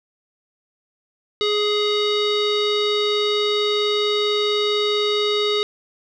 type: tone with low-pass filter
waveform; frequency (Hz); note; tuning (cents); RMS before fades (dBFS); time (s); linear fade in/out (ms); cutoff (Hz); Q
square; 417.8; G#4; +10; -20; 1.41-5.63; 0; 4000; 9.3
effects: none